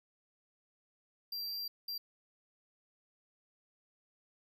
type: tone bursts at uneven times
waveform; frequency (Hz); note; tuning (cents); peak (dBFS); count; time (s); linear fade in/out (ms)
square; 4726; D8; +10; -38; 2; 1.32-1.68 / 1.88-1.98; 5
effects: none